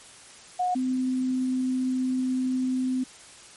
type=tone pair in turn; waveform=sine; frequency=726 / 256.7 Hz; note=F#5 / C4; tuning=-33 / -33 cents; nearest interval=octave + tritone; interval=1800 cents; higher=first; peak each=-22 / -23 dBFS; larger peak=first; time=0.59-0.75 / 0.75-3.04 s; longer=second; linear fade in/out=10 ms; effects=white hiss -48 dBFS RMS until 3.56 s + MP3 48 kbps